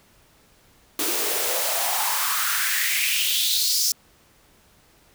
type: noise with high-pass filter sweep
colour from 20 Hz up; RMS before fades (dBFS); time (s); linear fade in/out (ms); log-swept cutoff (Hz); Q
white; -23; 0.99-3.92; 2; 310 to 5600; 4.1
effects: pink hiss -57 dBFS RMS until 5.14 s